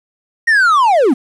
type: linear sweep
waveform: triangle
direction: down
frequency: 1891 to 220.8 Hz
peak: -6 dBFS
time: 0.47-1.14 s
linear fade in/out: 10 ms
effects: resampled to 24000 Hz + 7-bit